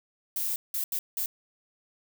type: noise bursts at uneven times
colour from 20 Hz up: violet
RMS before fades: -30 dBFS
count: 4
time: 0.36-0.56 / 0.74-0.84 / 0.92-0.99 / 1.17-1.26 s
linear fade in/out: 2 ms
effects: none